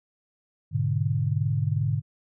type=chord; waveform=sine; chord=G# diminished; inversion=none; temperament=equal with one note detuned; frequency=103.83 / 123.47 / 146.16 Hz; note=G#2 / B2 / D3; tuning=0 / 0 / -8 cents; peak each=-26 / -28 / -26 dBFS; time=0.71-2.02 s; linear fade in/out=50 ms; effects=none